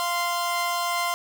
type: tone pair together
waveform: sawtooth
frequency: 695.5 / 1042 Hz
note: F5 / C6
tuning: -7 / -7 cents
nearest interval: perfect fifth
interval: 700 cents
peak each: -24 / -22 dBFS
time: 0-1.14 s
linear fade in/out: 0 ms
effects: none